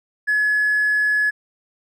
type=tone with hard clipping; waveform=sine; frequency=1699 Hz; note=G#6; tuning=39 cents sharp; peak=-16 dBFS; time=0.27-1.31 s; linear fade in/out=20 ms; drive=1 dB; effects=none